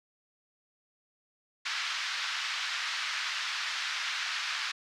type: band-pass noise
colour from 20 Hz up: pink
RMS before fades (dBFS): -34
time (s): 1.65-4.72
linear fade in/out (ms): 10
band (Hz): 1300 to 5200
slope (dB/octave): 24
effects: none

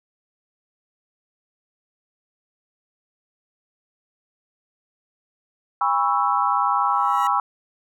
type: chord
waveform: sine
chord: C# minor seventh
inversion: second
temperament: equal with one note detuned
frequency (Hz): 811.2 / 987.8 / 1108.7 / 1318.5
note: G#5 / B5 / C#6 / E6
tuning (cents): -41 / 0 / 0 / 0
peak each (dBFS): -23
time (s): 5.81-7.4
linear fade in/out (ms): 2
type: tone with exponential growth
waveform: 20% pulse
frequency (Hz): 960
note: B5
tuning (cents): -49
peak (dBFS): -24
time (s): 6.81-7.27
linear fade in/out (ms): 1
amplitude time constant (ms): 100
effects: none

